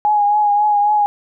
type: tone with vibrato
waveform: sine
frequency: 830.6 Hz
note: G#5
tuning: in tune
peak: -11 dBFS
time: 0.05-1.06 s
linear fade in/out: 0 ms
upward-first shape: triangle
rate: 3.7 Hz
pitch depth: 37 cents each way
effects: none